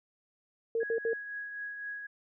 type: tone bursts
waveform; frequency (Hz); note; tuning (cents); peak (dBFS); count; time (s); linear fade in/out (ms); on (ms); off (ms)
sine; 457; A#4; -34; -27; 3; 0.75-1.133; 2; 83; 67
type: tone with tremolo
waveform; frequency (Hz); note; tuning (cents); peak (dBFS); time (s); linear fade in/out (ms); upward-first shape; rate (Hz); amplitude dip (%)
sine; 1661.2; G#6; 0; -35; 0.8-2.07; 10; triangle; 3.9; 45
effects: none